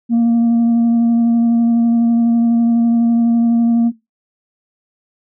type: tone with vibrato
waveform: sine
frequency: 233.1 Hz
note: A#3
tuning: in tune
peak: -7 dBFS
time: 0.09-3.92 s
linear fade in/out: 50 ms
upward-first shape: sine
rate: 12 Hz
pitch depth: 12 cents each way
effects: noise-tail reverb RT60 0.2 s tail -19 dB re dry + tanh soft clip ceiling -9 dBFS